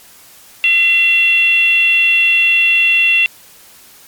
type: tone with frequency modulation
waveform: sine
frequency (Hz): 2721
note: F7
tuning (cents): -46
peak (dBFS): -8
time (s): 0.64-3.26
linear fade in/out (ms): 0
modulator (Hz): 687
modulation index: 0.41
effects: white hiss -42 dBFS RMS until 4.07 s + MP3 96 kbps